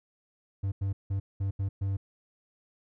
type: tone bursts at uneven times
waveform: triangle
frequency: 97.8 Hz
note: G2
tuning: 4 cents flat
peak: -25 dBFS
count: 6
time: 0.63-0.72 / 0.81-0.93 / 1.1-1.2 / 1.4-1.51 / 1.59-1.69 / 1.81-1.97 s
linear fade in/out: 10 ms
effects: none